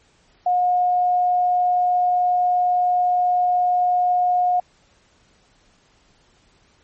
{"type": "tone", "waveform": "sine", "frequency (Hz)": 720, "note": "F#5", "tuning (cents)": -47, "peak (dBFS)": -15, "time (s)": [0.46, 4.6], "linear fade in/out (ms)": 5, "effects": ["pink hiss -58 dBFS RMS until 6.83 s", "MP3 32 kbps"]}